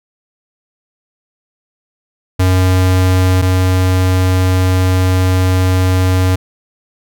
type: tone pair in turn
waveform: square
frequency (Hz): 92.5 / 92.5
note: F#2 / F#2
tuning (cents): 0 / 0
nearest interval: unison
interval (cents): 0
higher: neither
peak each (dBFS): -9 / -10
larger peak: first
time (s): 2.39-3.42 / 3.42-6.36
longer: second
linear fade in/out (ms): 10
effects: none